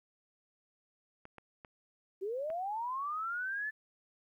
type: clicks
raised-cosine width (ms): 0.5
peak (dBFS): -34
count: 4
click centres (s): 1.254 / 1.383 / 1.648 / 2.502
type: linear sweep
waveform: sine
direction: up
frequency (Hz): 366.4 to 1760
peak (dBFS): -34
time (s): 2.21-3.71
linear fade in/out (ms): 20
effects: 12-bit